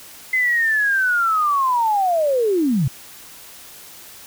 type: linear sweep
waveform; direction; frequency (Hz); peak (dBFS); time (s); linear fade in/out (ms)
sine; down; 2059 to 116.54; -15; 0.33-2.88; 5
effects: white hiss -41 dBFS RMS until 4.26 s